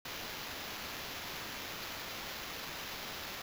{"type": "noise with sample-and-hold", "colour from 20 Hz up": "white", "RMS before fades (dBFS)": -43, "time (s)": [0.05, 3.42], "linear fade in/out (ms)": 5, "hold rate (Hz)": 8820, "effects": []}